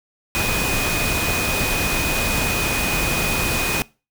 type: tone in noise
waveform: sine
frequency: 2489 Hz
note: D#7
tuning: in tune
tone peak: -24 dBFS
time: 0.35-3.82 s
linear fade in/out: 0 ms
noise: pink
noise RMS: -22 dBFS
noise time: 0.35-3.82 s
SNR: -5 dB
effects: noise-tail reverb RT60 0.3 s tail -22 dB re dry